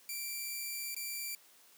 5% pulse tone with dropouts, 2349 Hz, D7, in tune, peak -28 dBFS, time 0.09-1.35 s, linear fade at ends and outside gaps 2 ms, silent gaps 0.947-0.964 s, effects white hiss -62 dBFS RMS until 1.77 s + high-pass 200 Hz 12 dB/octave

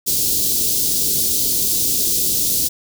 white band-stop noise, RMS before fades -18 dBFS, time 0.06-2.69 s, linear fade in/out 20 ms, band 430 to 4000 Hz, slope 24 dB/octave, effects none

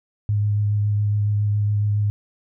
sine tone with vibrato, 103.83 Hz, G#2, in tune, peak -17 dBFS, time 0.29-2.1 s, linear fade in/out 0 ms, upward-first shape sine, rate 7.2 Hz, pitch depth 14 cents each way, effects none

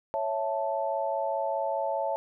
sine chord, A major, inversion first, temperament equal with one note detuned, 554.4 / 659.3 / 877.5 Hz, C#5 / E5 / A5, 0 / 0 / -5 cents, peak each -31 dBFS, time 0.14-2.16 s, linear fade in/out 0 ms, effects none

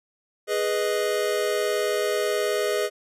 square chord, G# minor, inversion none, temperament equal, 415.3 / 493.9 / 622.3 Hz, G#4 / B4 / D#5, 0 / 0 / 0 cents, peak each -26 / -29 / -28 dBFS, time 0.47-2.9 s, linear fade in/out 50 ms, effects resampled to 32000 Hz

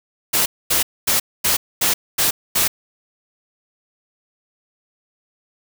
white noise bursts, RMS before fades -17 dBFS, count 7, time 0.33-2.68 s, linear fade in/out 10 ms, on 130 ms, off 240 ms, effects none

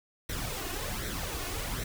pink noise with flanger, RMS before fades -35 dBFS, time 0.29-1.84 s, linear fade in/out 5 ms, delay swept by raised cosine 0.51 to 2.81 ms, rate 1.3 Hz, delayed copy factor +0.6, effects none

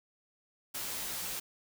white noise with comb filter, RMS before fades -38 dBFS, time 0.74-1.4 s, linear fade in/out 10 ms, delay 14 ms, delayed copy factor -0.75, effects none

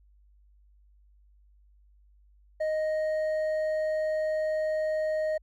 sine tone with hard clipping, 622.3 Hz, D#5, in tune, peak -27 dBFS, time 2.6-5.38 s, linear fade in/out 10 ms, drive 4 dB, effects added 50 Hz sine -57 dBFS peak until 5.42 s

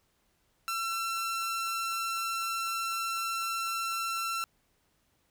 sawtooth tone, 1348 Hz, E6, 38 cents sharp, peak -27 dBFS, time 0.68-4.44 s, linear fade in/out 0 ms, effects pink hiss -72 dBFS RMS until 5.3 s

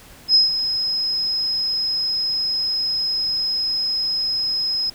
sine tone with ADSR envelope, 5110 Hz, D#8, 45 cents sharp, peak -9 dBFS, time 0.28-4.9 s, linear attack 67 ms, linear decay 150 ms, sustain -10 dB, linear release 5 ms, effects pink hiss -45 dBFS RMS until 4.94 s

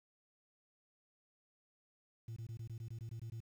sine tone bursts, 113.6 Hz, A#2, 44 cents flat, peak -40 dBFS, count 11, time 2.28-3.404 s, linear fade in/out 5 ms, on 84 ms, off 20 ms, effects tanh soft clip ceiling -41 dBFS + 11-bit

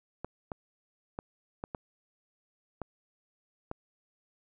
clicks, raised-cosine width 1 ms, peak -22 dBFS, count 7, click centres 0.246 / 0.518 / 1.189 / 1.639 / 1.748 / 2.817 / 3.714 s, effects none

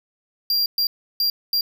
square tone bursts at uneven times, 4759 Hz, D8, 22 cents sharp, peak -18 dBFS, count 4, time 0.5-0.66 / 0.78-0.87 / 1.2-1.3 / 1.53-1.61 s, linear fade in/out 2 ms, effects none

